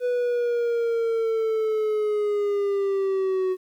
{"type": "linear sweep", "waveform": "triangle", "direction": "down", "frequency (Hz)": [495.1, 370], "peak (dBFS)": -19, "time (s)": [0, 3.57], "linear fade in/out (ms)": 50, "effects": ["10-bit"]}